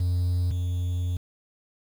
triangle tone pair in turn, 88.9 / 88.9 Hz, F2 / F2, +31 / +31 cents, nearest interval unison, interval 0 cents, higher neither, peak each -19 / -22 dBFS, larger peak first, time 0-0.51 / 0.51-1.17 s, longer second, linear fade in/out 5 ms, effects tanh soft clip ceiling -15 dBFS + 8-bit

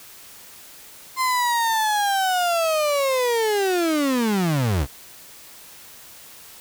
35% pulse linear sweep, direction down, 1046.5 to 61.74 Hz, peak -17 dBFS, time 1.16-4.87 s, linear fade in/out 50 ms, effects white hiss -44 dBFS RMS until 6.6 s

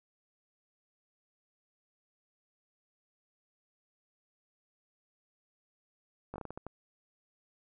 slowing click train, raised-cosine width 1 ms, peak -27 dBFS, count 8, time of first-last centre 6.34-6.666 s, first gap 18 ms, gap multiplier 1.31, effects none

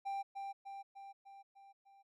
triangle tone with echo, 789 Hz, G5, 11 cents sharp, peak -35 dBFS, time 0.05-0.23 s, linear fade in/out 20 ms, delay 300 ms, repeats 6, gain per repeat -4 dB, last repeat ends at 2.03 s, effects none

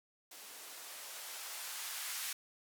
violet noise with band-pass filter sweep, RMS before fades -45 dBFS, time 0.31-2.33 s, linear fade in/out 5 ms, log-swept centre 310 to 1400 Hz, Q 0.89, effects none

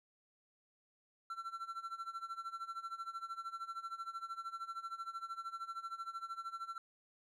triangle tone with tremolo, 1350 Hz, E6, 41 cents sharp, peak -37 dBFS, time 1.3-6.78 s, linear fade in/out 2 ms, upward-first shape sine, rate 13 Hz, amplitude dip 85%, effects none

